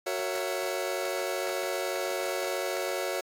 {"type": "chord", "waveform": "sawtooth", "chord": "F# dominant seventh", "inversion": "none", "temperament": "just", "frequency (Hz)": [370, 462.5, 555, 666], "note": ["F#4", "A#4", "C#5", "E5"], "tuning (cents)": [0, -14, 2, 18], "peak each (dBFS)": [-30, -33, -29, -32], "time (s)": [0.06, 3.21], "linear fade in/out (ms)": 10, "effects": ["AAC 64 kbps"]}